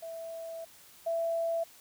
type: tone pair in turn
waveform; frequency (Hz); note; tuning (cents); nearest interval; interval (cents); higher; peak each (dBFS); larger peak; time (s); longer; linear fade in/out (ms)
sine; 659.3 / 665.8; E5 / E5; 0 / +17; unison; 17; second; -38 / -28; second; 0.02-0.65 / 1.06-1.64; first; 10
effects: white hiss -56 dBFS RMS until 1.8 s